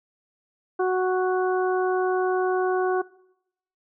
harmonic tone, 370 Hz, F#4, in tune, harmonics 1 / 2 / 3 / 4, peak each -21 / -27 / -31 / -33 dBFS, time 0.79-3.02 s, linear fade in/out 10 ms, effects noise-tail reverb RT60 0.8 s tail -21 dB re dry

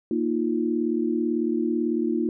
sine chord, Bb suspended fourth, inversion none, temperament equal, 233.1 / 311.1 / 349.2 Hz, Bb3 / Eb4 / F4, 0 / 0 / 0 cents, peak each -26 dBFS, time 0.11-2.29 s, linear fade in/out 2 ms, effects none

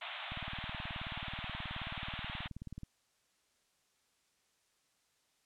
white band-pass noise, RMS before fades -44 dBFS, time 0.01-2.48 s, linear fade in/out 10 ms, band 610 to 3700 Hz, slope 96 dB/octave
click train, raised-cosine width 5 ms, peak -32 dBFS, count 48, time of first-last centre 0.32-2.833 s, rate 18.7 Hz
effects white hiss -75 dBFS RMS until 5.45 s + low-pass 9000 Hz 12 dB/octave

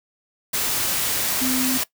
sine tone in noise, 257.3 Hz, C4, 29 cents flat, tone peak -22 dBFS, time 1.41-1.78 s, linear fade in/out 10 ms, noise white, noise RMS -23 dBFS, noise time 0.53-1.84 s, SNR -2 dB, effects noise-tail reverb RT60 0.1 s tail -19 dB re dry

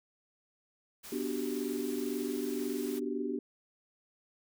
white noise, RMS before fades -47 dBFS, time 1.03-3 s, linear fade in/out 20 ms
sine chord, G major seventh, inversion first, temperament equal, 246.9 / 293.7 / 370 / 392 Hz, B3 / D4 / F#4 / G4, 0 / 0 / 0 / 0 cents, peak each -37 / -37 / -40 / -37 dBFS, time 1.12-3.39 s, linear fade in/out 5 ms
effects none

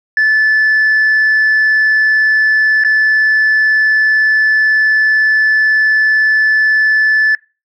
sine tone with dropouts, 1741 Hz, A6, 19 cents flat, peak -6 dBFS, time 0.17-7.35 s, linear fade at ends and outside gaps 2 ms, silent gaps 2.838-2.847 s, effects noise-tail reverb RT60 0.3 s tail -23 dB re dry + tanh soft clip ceiling -6 dBFS

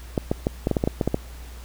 clicks, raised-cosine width 2 ms, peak -7 dBFS, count 11, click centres 0.178 / 0.315 / 0.469 / 0.671 / 0.713 / 0.768 / 0.839 / 0.875 / 1.012 / 1.076 / 1.144 s, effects added 60 Hz sine -37 dBFS peak until 1.64 s + pink hiss -47 dBFS RMS until 1.64 s

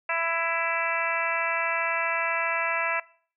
harmonic tone, 332.4 Hz, E4, 15 cents sharp, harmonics 2 / 3 / 4 / 5 / 6 / 7 / 8, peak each -32 / -32 / -32 / -32 / -32 / -32 / -32 dBFS, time 0.09-3 s, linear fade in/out 5 ms, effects noise-tail reverb RT60 0.5 s tail -22 dB re dry

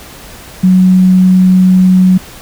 sine tone, 185 Hz, F#3, in tune, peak -3 dBFS, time 0.63-2.18 s, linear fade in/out 10 ms, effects pink hiss -32 dBFS RMS until 2.41 s

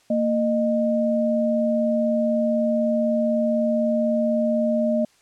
sine tone pair together, 230 / 614 Hz, A#3 / D#5, -23 / -23 cents, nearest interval octave + perfect fourth, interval 1700 cents, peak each -21 dBFS, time 0.1-5.05 s, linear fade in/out 5 ms, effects white hiss -59 dBFS RMS until 5.21 s + low-pass 8000 Hz 12 dB/octave

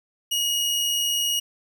sawtooth tone with amplitude modulation, 2885 Hz, F#7, 44 cents flat, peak -17 dBFS, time 0.31-1.4 s, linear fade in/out 10 ms, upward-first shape sine, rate 80 Hz, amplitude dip 30%, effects none

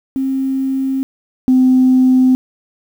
sine tone pair in turn, 266.9 / 257 Hz, C4 / C4, +35 / -31 cents, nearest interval minor second, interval 66 cents, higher first, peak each -14 / -6 dBFS, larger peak second, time 0.16-1.03 / 1.48-2.35 s, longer neither, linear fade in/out 0 ms, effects tanh soft clip ceiling -3 dBFS + 7-bit

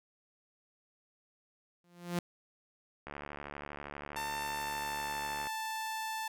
sawtooth tone with exponential growth, 174.61 Hz, F3, in tune, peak -25 dBFS, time 1.84-2.19 s, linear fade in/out 2 ms, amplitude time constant 75 ms
click train, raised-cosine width 0.5 ms, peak -27 dBFS, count 175, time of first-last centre 3.07-5.47 s, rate 72.5 Hz
sawtooth tone with pitch glide, 896 to 881.1 Hz, A5 to A5, +31 to +2 cents, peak -32 dBFS, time 4.16-6.28 s, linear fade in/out 5 ms, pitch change -29 cents, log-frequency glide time 4.3-5.47 s
effects none

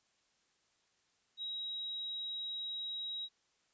sine tone, 3830 Hz, A#7, 46 cents sharp, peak -38 dBFS, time 1.37-3.29 s, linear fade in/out 50 ms, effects white hiss -75 dBFS RMS until 3.73 s + resampled to 16000 Hz

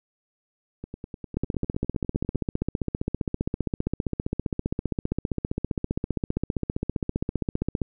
two click trains, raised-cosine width 3 ms, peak -22 / -12 dBFS, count 16 / 99, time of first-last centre 0.84-2.349 / 1.37-7.817 s, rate 9.94 / 15.2 Hz, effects none

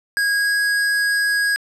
square tone with pitch glide, 1641 to 1650.5 Hz, G#6 to G#6, -21 to -11 cents, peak -17 dBFS, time 0.17-1.56 s, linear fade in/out 0 ms, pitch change +10 cents, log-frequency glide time 0.34-0.51 s, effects low-pass 11000 Hz 12 dB/octave + 9-bit

